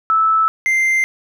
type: tone pair in turn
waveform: sine / triangle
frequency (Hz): 1311 / 2088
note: E6 / C7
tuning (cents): -10 / -4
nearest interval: minor sixth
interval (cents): 806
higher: second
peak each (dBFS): -11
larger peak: neither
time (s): 0.1-0.48 / 0.66-1.04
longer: neither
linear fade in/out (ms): 0
effects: none